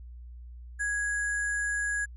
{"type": "tone with sample-and-hold", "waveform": "sine", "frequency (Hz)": 1661.2, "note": "G#6", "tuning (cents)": 0, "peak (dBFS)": -27, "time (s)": [0.79, 2.06], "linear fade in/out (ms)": 20, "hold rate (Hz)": 8820, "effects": ["added 60 Hz sine -42 dBFS peak until 2.16 s", "resampled to 32000 Hz"]}